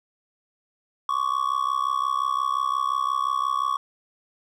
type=tone with amplitude modulation; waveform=triangle; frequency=1123 Hz; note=C#6; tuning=22 cents sharp; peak=-16 dBFS; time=1.09-3.77 s; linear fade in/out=2 ms; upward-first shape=sine; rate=65.7 Hz; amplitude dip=95%; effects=none